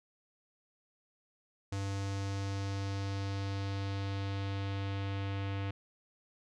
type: tone with low-pass filter sweep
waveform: square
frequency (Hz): 98.5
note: G2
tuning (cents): +9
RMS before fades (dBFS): -36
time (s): 1.72-5.71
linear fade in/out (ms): 5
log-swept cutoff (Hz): 6900 to 2900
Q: 1.7
effects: none